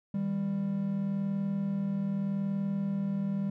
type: tone pair together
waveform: triangle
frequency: 157.1 / 197.93 Hz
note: D#3 / G3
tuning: +17 / +17 cents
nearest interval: major third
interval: 400 cents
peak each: -35 / -27 dBFS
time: 0.14-3.5 s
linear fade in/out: 5 ms
effects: none